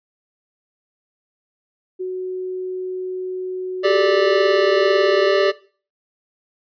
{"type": "tone", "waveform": "sine", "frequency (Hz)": 370, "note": "F#4", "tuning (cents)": 0, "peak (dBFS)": -22, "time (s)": [1.99, 5.29], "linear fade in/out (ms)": 20}
{"type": "chord", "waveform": "square", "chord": "G suspended second", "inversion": "none", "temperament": "equal with one note detuned", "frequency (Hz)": [392, 430, 587.3], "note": ["G4", "A4", "D5"], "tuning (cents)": [0, -40, 0], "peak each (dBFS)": [-18, -23, -18], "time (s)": [3.83, 5.52], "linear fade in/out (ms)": 20}
{"effects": ["noise-tail reverb RT60 0.4 s tail -18 dB re dry", "resampled to 11025 Hz"]}